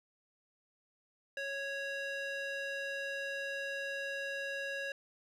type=tone with band-pass filter; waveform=square; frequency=553 Hz; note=C#5; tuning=4 cents flat; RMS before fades=-39 dBFS; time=1.37-4.92 s; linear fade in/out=2 ms; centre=2000 Hz; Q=1.3; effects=none